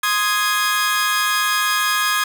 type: chord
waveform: sawtooth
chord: Ab major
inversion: first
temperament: equal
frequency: 1046.5 / 1244.5 / 1661.2 Hz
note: C6 / Eb6 / Ab6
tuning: 0 / 0 / 0 cents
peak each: -21 / -17 / -16 dBFS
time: 0.03-2.24 s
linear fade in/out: 5 ms
effects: none